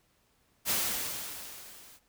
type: noise with level ramp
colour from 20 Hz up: white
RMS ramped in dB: -27 to -55 dBFS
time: 0.65-2 s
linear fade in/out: 50 ms
effects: pink hiss -70 dBFS RMS until 2.08 s